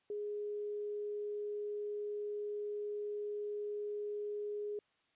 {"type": "tone", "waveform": "sine", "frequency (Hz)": 415.3, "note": "G#4", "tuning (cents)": 0, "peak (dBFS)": -37, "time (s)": [0.1, 4.79], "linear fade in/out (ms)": 2, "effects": ["white hiss -75 dBFS RMS until 5.15 s", "resampled to 8000 Hz"]}